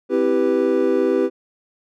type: chord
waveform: triangle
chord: C major seventh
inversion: none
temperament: equal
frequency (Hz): 261.6 / 329.6 / 392 / 493.9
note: C4 / E4 / G4 / B4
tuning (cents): 0 / 0 / 0 / 0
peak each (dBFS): -21 / -20 / -17 / -19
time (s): 0.09-1.3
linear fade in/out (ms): 50
effects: none